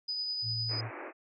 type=tone with tremolo; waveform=sine; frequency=4978 Hz; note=D#8; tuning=in tune; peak=-31 dBFS; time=0.08-0.81 s; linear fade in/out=10 ms; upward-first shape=sine; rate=9.9 Hz; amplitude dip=25%
type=tone; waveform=sine; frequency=112.9 Hz; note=A2; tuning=45 cents sharp; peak=-35 dBFS; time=0.42-0.91 s; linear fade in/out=50 ms
type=band-pass noise; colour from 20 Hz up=pink; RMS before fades=-43 dBFS; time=0.68-1.13 s; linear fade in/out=50 ms; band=270 to 2500 Hz; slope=96 dB/octave
effects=none